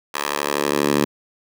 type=tone with high-pass filter sweep; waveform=10% pulse; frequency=72.4 Hz; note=D2; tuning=24 cents flat; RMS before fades=-21 dBFS; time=0.14-1.05 s; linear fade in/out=5 ms; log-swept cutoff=990 to 220 Hz; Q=0.97; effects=none